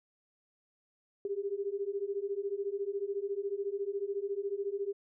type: beating tone pair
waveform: sine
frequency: 392 / 406 Hz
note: G4 / G#4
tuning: 0 / -39 cents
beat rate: 14 Hz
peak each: -36 / -35 dBFS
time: 1.25-4.93 s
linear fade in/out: 2 ms
effects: none